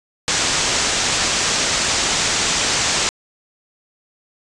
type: low-pass noise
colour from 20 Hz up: white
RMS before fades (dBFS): -19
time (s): 0.28-3.09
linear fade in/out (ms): 0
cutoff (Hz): 7800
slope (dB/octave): 48
effects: resampled to 24000 Hz